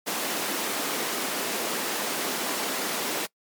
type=high-pass noise; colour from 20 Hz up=pink; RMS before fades=-29 dBFS; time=0.06-3.27 s; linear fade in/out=20 ms; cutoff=240 Hz; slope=24 dB/octave; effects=noise-tail reverb RT60 0.1 s tail -23 dB re dry + MP3 96 kbps